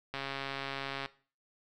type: click train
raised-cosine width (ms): 0.3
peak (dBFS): -21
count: 127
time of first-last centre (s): 0.14-1.06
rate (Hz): 137
effects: noise-tail reverb RT60 0.4 s tail -18 dB re dry